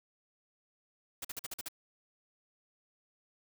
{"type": "noise bursts", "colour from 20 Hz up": "white", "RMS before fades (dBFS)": -40, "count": 7, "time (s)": [1.22, 1.685], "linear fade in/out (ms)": 5, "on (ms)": 27, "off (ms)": 46, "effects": []}